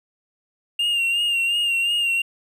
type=tone with vibrato; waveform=triangle; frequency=2794 Hz; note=F7; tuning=in tune; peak=-17 dBFS; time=0.79-2.22 s; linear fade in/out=5 ms; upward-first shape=sine; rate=2.8 Hz; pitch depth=42 cents each way; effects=none